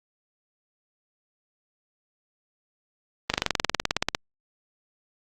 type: slowing click train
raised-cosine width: 0.2 ms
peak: -4 dBFS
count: 18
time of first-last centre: 3.3-4.149 s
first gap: 39 ms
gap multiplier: 1.03
effects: Opus 32 kbps